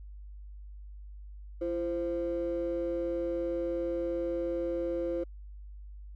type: ring-modulated tone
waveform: triangle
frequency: 430.6 Hz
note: A4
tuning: 37 cents flat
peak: -23 dBFS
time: 1.61-5.24 s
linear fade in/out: 10 ms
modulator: 91.4 Hz
effects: tanh soft clip ceiling -25 dBFS + added 50 Hz sine -43 dBFS peak until 6.15 s